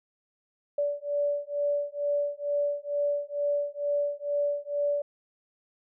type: beating tone pair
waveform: sine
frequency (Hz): 577 / 579.2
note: D5 / D5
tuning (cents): -31 / -24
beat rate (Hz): 2.2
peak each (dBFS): -29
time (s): 0.78-5.02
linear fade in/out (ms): 5
effects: none